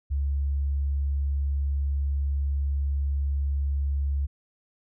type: tone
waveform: sine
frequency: 70 Hz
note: C#2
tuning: 18 cents sharp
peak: -23 dBFS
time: 0.1-4.27 s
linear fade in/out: 20 ms
effects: none